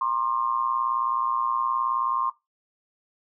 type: tone with amplitude modulation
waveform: sine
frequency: 1064 Hz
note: C6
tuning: 29 cents sharp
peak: -18 dBFS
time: 0.01-2.3 s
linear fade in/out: 5 ms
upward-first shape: sine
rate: 119 Hz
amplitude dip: 85%
effects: noise-tail reverb RT60 0.2 s tail -18 dB re dry